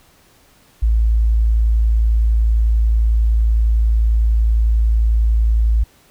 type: tone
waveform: sine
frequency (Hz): 55.5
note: A1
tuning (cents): +16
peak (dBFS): -11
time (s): 0.82-5.84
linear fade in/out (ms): 10
effects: pink hiss -52 dBFS RMS until 6.1 s

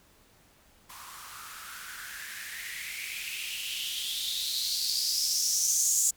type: noise with band-pass filter sweep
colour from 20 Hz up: violet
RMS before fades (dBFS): -32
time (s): 0.89-6.11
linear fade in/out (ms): 10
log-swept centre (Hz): 1000 to 7200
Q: 5.9
effects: pink hiss -61 dBFS RMS until 6.16 s

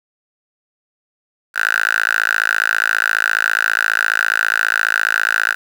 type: tone with high-pass filter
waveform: 5% pulse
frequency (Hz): 54.7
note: A1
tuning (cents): -9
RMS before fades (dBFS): -17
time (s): 1.54-5.56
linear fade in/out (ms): 50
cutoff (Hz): 1500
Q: 8.6
effects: 7-bit

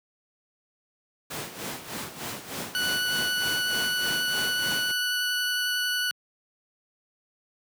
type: noise with tremolo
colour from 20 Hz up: pink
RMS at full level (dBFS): -32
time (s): 1.3-4.92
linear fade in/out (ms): 10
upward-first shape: sine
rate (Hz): 3.3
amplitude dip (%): 70
type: tone with vibrato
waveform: 20% pulse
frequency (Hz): 1480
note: F#6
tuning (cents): 0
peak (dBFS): -20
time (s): 2.75-6.11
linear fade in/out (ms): 0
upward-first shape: triangle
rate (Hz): 11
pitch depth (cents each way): 9
effects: high-pass 150 Hz 12 dB/octave

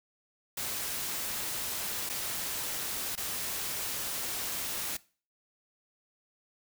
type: noise with dropouts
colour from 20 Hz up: white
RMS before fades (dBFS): -35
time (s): 0.57-4.97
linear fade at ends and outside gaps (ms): 5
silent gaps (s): 2.092-2.096 / 3.155-3.175
effects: noise-tail reverb RT60 0.4 s tail -21 dB re dry

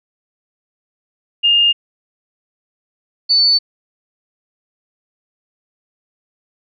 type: tone pair in turn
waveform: sine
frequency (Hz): 2824 / 4497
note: F7 / C#8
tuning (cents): +19 / +24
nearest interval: minor sixth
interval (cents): 805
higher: second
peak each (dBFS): -9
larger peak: neither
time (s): 1.43-1.73 / 3.29-3.59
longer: neither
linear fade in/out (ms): 20
effects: none

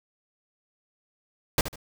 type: noise with echo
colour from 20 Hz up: pink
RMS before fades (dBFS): -21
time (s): 1.58-1.61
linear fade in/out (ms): 2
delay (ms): 74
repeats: 2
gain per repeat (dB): -11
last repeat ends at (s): 1.758
effects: none

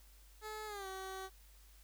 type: tone with pitch glide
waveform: 15% pulse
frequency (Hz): 430 to 380.9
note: A4 to G4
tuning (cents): -40 to -50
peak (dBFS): -37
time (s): 0.41-1.3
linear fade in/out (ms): 50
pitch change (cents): -210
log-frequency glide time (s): 0.66-0.87
effects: added 50 Hz sine -59 dBFS peak until 1.83 s + white hiss -66 dBFS RMS until 1.83 s

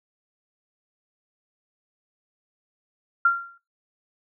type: tone with exponential decay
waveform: sine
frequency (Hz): 1382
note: F6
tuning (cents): -19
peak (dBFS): -12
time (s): 3.25-3.58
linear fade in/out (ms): 5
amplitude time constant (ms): 71
effects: noise-tail reverb RT60 0.2 s tail -17 dB re dry

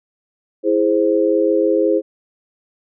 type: chord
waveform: sine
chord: E augmented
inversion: none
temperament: equal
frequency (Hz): 329.6 / 415.3 / 523.3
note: E4 / G#4 / B#4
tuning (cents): 0 / 0 / 0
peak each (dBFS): -17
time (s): 0.63-2.02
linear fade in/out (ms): 50
effects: none

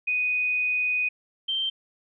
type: tone pair in turn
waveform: sine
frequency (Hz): 2489 / 3136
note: D#7 / G7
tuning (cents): 0 / 0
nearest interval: major third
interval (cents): 400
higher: second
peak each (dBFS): -22 / -24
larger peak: first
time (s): 0.07-1.09 / 1.48-1.7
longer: first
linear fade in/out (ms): 10
effects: none

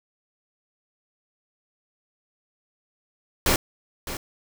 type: noise with echo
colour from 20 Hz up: pink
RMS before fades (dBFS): -20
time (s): 3.46-3.56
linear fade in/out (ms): 2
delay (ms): 610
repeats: 1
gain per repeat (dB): -12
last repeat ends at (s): 4.17
effects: none

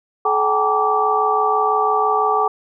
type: tone cluster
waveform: sine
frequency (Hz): 429.7 / 766 / 832 / 930 / 1163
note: A4 / G5 / G#5 / A#5 / D6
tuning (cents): -41 / -40 / +3 / -4 / -17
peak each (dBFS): -21 / -20 / -23 / -25 / -18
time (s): 0.25-2.48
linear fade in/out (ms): 5
effects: none

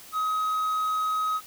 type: tone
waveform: triangle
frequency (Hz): 1266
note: D#6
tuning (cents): +30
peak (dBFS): -22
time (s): 0.12-1.41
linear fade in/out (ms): 50
effects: white hiss -47 dBFS RMS until 1.46 s

